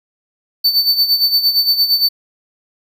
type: tone with tremolo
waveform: square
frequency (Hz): 4532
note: C#8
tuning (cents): +37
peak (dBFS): -9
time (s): 0.64-2.09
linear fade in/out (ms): 10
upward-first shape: sine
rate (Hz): 8.7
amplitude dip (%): 70
effects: none